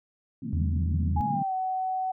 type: band-pass noise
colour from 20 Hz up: pink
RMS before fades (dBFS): -32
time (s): 0.42-1.43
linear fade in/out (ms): 5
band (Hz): 130 to 250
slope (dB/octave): 48
type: tone with vibrato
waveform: sine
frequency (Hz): 82.41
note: E2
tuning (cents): 0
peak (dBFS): -24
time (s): 0.53-1.21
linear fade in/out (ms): 0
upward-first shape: triangle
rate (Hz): 12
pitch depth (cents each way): 48
type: tone with pitch glide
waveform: sine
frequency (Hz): 833 to 750.7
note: G#5 to F#5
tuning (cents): +5 to +25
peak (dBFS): -26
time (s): 1.16-2.12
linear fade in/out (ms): 10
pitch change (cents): -180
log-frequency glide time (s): 1.27-1.53
effects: none